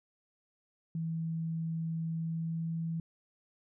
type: tone with pitch glide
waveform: sine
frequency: 163.2 to 164.43 Hz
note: E3 to E3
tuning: -17 to -4 cents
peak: -32 dBFS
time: 0.95-3 s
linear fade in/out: 2 ms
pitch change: +13 cents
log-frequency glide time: 2.1-2.73 s
effects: none